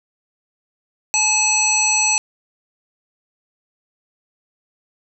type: harmonic tone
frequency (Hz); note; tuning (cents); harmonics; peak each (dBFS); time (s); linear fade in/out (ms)
860; A5; -40; 1 / 3 / 5 / 7 / 9; -24 / -20 / -25 / -19 / -19; 1.14-2.18; 0
effects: none